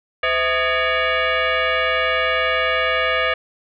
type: tone with frequency modulation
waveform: sine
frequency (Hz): 512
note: C5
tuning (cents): -38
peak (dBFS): -16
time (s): 0.23-3.34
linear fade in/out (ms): 5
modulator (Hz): 581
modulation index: 4
effects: none